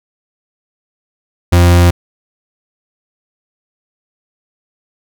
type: tone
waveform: 40% pulse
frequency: 87.31 Hz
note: F2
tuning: in tune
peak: -4 dBFS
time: 1.52-1.91 s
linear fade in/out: 10 ms
effects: none